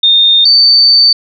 sine tone pair in turn, 3652 / 4563 Hz, A#7 / C#8, -36 / +49 cents, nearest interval major third, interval 385 cents, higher second, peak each -4 / -3 dBFS, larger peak second, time 0.03-0.45 / 0.45-1.13 s, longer second, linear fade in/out 5 ms, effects none

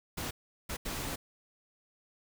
pink noise bursts at uneven times, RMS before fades -37 dBFS, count 3, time 0.17-0.31 / 0.69-0.77 / 0.85-1.16 s, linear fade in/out 10 ms, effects none

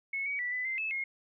sine tone with pitch steps, 2194 / 2259 / 1963 / 2000 / 2080 / 2608 / 2150 Hz, C#7 / C#7 / B6 / B6 / C7 / E7 / C7, -18 / +32 / -11 / +21 / -11 / -19 / +47 cents, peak -31 dBFS, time 0.13-1.04 s, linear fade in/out 5 ms, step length 130 ms, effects none

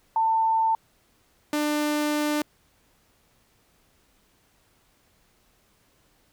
sine / sawtooth tone pair in turn, 894 / 298.3 Hz, A5 / D4, +27 / +27 cents, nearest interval octave + perfect fifth, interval 1900 cents, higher first, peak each -19 dBFS, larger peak neither, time 0.16-0.75 / 1.53-2.42 s, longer second, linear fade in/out 2 ms, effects pink hiss -64 dBFS RMS until 6.32 s

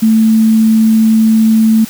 sine tone, 221.2 Hz, A3, 9 cents sharp, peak -5 dBFS, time 0.02-1.85 s, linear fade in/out 10 ms, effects white hiss -30 dBFS RMS until 1.89 s

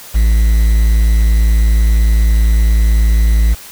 triangle tone with quantisation, 55 Hz, A1, in tune, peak -5 dBFS, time 0.14-3.55 s, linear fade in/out 20 ms, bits 5, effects white hiss -34 dBFS RMS until 3.71 s

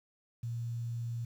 sine tone with quantisation, 117.6 Hz, A#2, 16 cents sharp, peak -34 dBFS, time 0.43-1.25 s, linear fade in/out 5 ms, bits 10, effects none

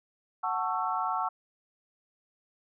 sine chord, F# minor seventh, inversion none, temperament just, 740 / 888 / 1110 / 1332 Hz, F#5 / A5 / C#6 / E6, 0 / +16 / +2 / +18 cents, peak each -33 dBFS, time 0.43-1.29 s, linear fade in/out 10 ms, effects none

